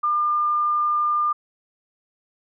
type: tone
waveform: sine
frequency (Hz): 1202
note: D6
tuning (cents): +40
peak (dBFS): -18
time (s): 0.03-1.33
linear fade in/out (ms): 10
effects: none